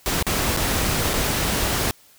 pink noise with dropouts, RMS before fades -22 dBFS, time 0.06-1.91 s, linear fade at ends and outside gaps 0 ms, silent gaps 0.226-0.267 / 0.565-0.572 / 1.134-1.138 s, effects white hiss -53 dBFS RMS until 2.18 s

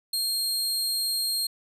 sawtooth tone, 4221 Hz, C8, 14 cents sharp, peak -22 dBFS, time 0.13-1.47 s, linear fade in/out 5 ms, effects resampled to 32000 Hz

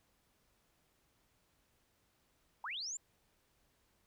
sine linear sweep, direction up, 830.6 to 7459 Hz, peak -39 dBFS, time 2.64-2.97 s, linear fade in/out 2 ms, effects pink hiss -75 dBFS RMS until 4.06 s

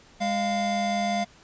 square tone pair together, 204.1 / 697 Hz, G#3 / F5, -30 / -4 cents, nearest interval octave + major sixth, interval 2126 cents, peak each -29 / -26 dBFS, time 0.2-1.25 s, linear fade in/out 20 ms, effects pink hiss -54 dBFS RMS until 1.43 s + resampled to 16000 Hz

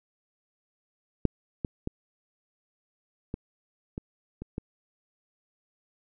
clicks, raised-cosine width 3 ms, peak -8 / -16 / -17 / -19 / -21 / -24 / -19 dBFS, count 7, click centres 1.253 / 1.648 / 1.874 / 3.341 / 3.979 / 4.42 / 4.581 s, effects none

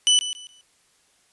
sawtooth tone with echo, 2985 Hz, F#7, 15 cents sharp, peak -11 dBFS, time 0.07-0.19 s, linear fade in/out 0 ms, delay 140 ms, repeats 3, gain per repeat -12 dB, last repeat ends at 0.61 s, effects white hiss -62 dBFS RMS until 1.32 s + resampled to 24000 Hz

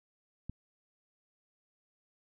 click, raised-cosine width 5 ms, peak -27 dBFS, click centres 0.496 s, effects none

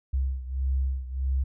sine beating tone pair, 65.7 / 67.3 Hz, C2 / C2, +8 / +49 cents, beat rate 1.6 Hz, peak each -26 / -30 dBFS, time 0.13-1.44 s, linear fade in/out 10 ms, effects none

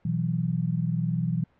sine chord, B suspended fourth, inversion none, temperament equal, 123.47 / 164.81 / 185 Hz, B2 / E3 / F#3, 0 / 0 / 0 cents, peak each -29 / -26 / -31 dBFS, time 0.05-1.44 s, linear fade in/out 5 ms, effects pink hiss -64 dBFS RMS until 1.59 s + low-pass 2000 Hz 12 dB/octave

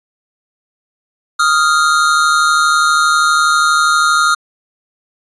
square tone pair together, 1244.5 / 1396.9 Hz, D#6 / F6, 0 / 0 cents, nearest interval major second, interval 200 cents, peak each -13 dBFS, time 1.39-4.35 s, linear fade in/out 10 ms, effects resampled to 22050 Hz

